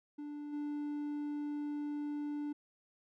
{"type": "tone with level steps", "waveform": "triangle", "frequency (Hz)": 293.7, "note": "D4", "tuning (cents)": 0, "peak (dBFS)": [-39, -34], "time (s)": [0.18, 2.53], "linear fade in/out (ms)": 10, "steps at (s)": 0.52, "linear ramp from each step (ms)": 20, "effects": []}